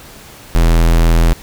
square tone, 41.54 Hz, E1, 14 cents sharp, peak -8 dBFS, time 0.55-1.33 s, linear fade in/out 0 ms, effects pink hiss -37 dBFS RMS until 1.42 s

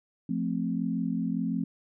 sine chord, F major, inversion none, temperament equal, 174.61 / 220 / 261.6 Hz, F3 / A3 / C4, 0 / 0 / 0 cents, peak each -31 dBFS, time 0.29-1.64 s, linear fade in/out 5 ms, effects none

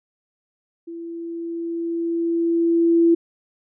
sine tone with level ramp, 335.7 Hz, E4, 32 cents sharp, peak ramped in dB -31 to -11 dBFS, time 0.87-3.15 s, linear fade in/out 10 ms, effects none

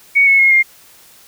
sine tone with pitch steps, 2233 / 2195 / 2157 / 2120 Hz, C#7 / C#7 / C#7 / C7, +12 / -18 / -48 / +22 cents, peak -7 dBFS, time 0.15-0.63 s, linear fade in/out 20 ms, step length 120 ms, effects white hiss -45 dBFS RMS until 1.27 s

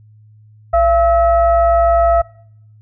sine tone with frequency modulation, 678 Hz, E5, 49 cents sharp, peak -9 dBFS, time 0.73-2.22 s, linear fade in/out 10 ms, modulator 618 Hz, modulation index 0.68, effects noise-tail reverb RT60 0.7 s tail -23 dB re dry + added 107 Hz sine -42 dBFS peak until 2.81 s

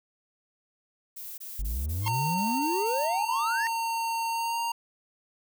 violet noise bursts, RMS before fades -40 dBFS, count 8, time 1.16-3.074 s, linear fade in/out 10 ms, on 220 ms, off 22 ms
triangle exponential sweep, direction up, 46.25 to 1864.7 Hz, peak -26 dBFS, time 1.59-3.67 s, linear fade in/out 0 ms
15% pulse tone with exponential growth, 1067 Hz, C6, 34 cents sharp, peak -23 dBFS, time 1.99-2.08 s, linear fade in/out 0 ms, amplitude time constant 18 ms
square tone with pitch glide, 914 to 929.4 Hz, A#5 to A#5, -34 to -5 cents, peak -28 dBFS, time 2.06-4.72 s, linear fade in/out 5 ms, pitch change +29 cents, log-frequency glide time 4.29-4.61 s
effects none

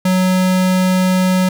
square tone, 185 Hz, F#3, in tune, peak -12 dBFS, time 0.05-1.49 s, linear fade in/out 5 ms, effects none

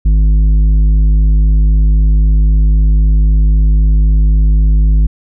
sine tone with tanh clipping, 51.91 Hz, G#1, in tune, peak -7 dBFS, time 0.05-5.07 s, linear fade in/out 10 ms, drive 8 dB, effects none

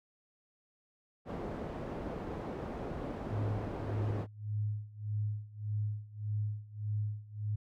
white low-pass noise, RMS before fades -40 dBFS, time 1.25-4.27 s, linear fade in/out 50 ms, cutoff 510 Hz, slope 12 dB/octave
sine tone with tremolo, 105.2 Hz, G#2, 23 cents sharp, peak -30 dBFS, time 3.3-7.56 s, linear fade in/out 10 ms, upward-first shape sine, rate 1.7 Hz, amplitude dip 90%
effects none

